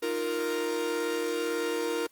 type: chord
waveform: 45% pulse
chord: Eb suspended second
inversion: none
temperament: equal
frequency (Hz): 311.1 / 349.2 / 466.2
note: Eb4 / F4 / Bb4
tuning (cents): 0 / 0 / 0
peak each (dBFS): -36 / -34 / -30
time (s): 0.02-2.07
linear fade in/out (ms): 10
effects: white hiss -64 dBFS RMS until 2.11 s + Opus 24 kbps